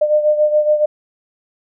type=beating tone pair; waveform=sine; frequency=602 / 609.1 Hz; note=D5 / D#5; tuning=+43 / -37 cents; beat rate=7.1 Hz; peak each=-12 / -18 dBFS; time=0.01-0.86 s; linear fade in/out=10 ms; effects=none